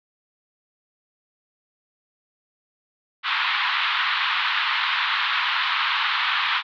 pink band-pass noise, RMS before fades -23 dBFS, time 3.23-6.63 s, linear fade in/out 50 ms, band 970 to 3900 Hz, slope 48 dB/octave, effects none

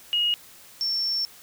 sine tone pair in turn, 2877 / 5431 Hz, F#7 / F8, -49 / -49 cents, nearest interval major seventh, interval 1100 cents, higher second, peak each -20 / -23 dBFS, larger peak first, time 0.13-0.34 / 0.81-1.25 s, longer second, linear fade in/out 0 ms, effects white hiss -49 dBFS RMS until 1.42 s

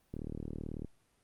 click train, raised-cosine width 3 ms, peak -27 dBFS, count 28, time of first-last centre 0.14-0.847 s, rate 38.2 Hz, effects pink hiss -72 dBFS RMS until 1.23 s + Opus 32 kbps

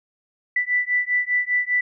sine beating tone pair, 1975.5 / 1980.5 Hz, B6 / B6, 0 / +4 cents, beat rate 5 Hz, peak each -22 dBFS, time 0.56-1.81 s, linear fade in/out 5 ms, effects none

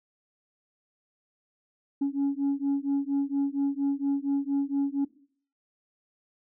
sine beating tone pair, 277.2 / 281.5 Hz, C#4 / C#4, 0 / +27 cents, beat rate 4.3 Hz, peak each -26 dBFS, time 2.01-5.05 s, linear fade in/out 10 ms, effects noise-tail reverb RT60 0.5 s tail -18 dB re dry + tanh soft clip ceiling -21 dBFS

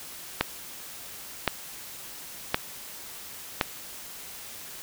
click train, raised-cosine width 0.3 ms, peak -5 dBFS, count 4, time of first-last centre 0.41-3.612 s, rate 0.937 Hz, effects white hiss -42 dBFS RMS until 4.82 s

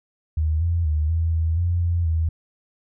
sine tone with pitch steps, 78.1 / 84.8 / 76.5 / 82.3 / 81.2 / 87 / 85.9 / 81 Hz, D#2 / E2 / D#2 / E2 / E2 / F2 / F2 / E2, +7 / +50 / -29 / -2 / -26 / -6 / -28 / -30 cents, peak -18 dBFS, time 0.37-2.29 s, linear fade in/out 5 ms, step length 240 ms, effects none

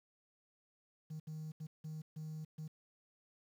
triangle tone bursts at uneven times, 155.9 Hz, D#3, 4 cents sharp, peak -39 dBFS, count 6, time 1.1-1.2 / 1.27-1.52 / 1.6-1.67 / 1.84-2.02 / 2.16-2.45 / 2.58-2.68 s, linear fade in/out 10 ms, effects tanh soft clip ceiling -38 dBFS + 11-bit

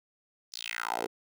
10% pulse tone with high-pass filter sweep, 57.6 Hz, A#1, 20 cents flat, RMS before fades -35 dBFS, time 0.52-1.07 s, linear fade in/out 20 ms, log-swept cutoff 5500 to 410 Hz, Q 4.2, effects none

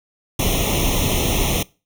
pink noise with comb filter, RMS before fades -19 dBFS, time 0.39-1.63 s, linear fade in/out 5 ms, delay 0.32 ms, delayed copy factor +1, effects noise-tail reverb RT60 0.3 s tail -22 dB re dry

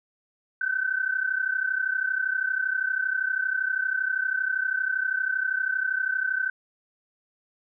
sine tone pair together, 1508 / 1540.6 Hz, F#6 / G6, +32 / -30 cents, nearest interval unison, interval 38 cents, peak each -27 / -26 dBFS, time 0.61-6.5 s, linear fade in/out 5 ms, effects none

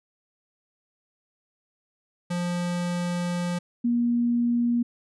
square / sine tone pair in turn, 175.6 / 238.3 Hz, F3 / A#3, +10 / +38 cents, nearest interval perfect fourth, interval 528 cents, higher second, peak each -26 / -20 dBFS, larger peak second, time 2.3-3.59 / 3.84-4.83 s, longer first, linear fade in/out 10 ms, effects resampled to 24000 Hz

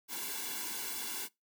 white noise with comb filter, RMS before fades -39 dBFS, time 0.08-1.29 s, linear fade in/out 50 ms, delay 1.6 ms, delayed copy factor -1, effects noise-tail reverb RT60 0.2 s tail -23 dB re dry + high-pass 200 Hz 12 dB/octave

